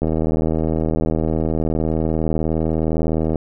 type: click train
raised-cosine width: 2 ms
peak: -7 dBFS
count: 267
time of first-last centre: 0.02-3.358 s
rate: 79.7 Hz
effects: none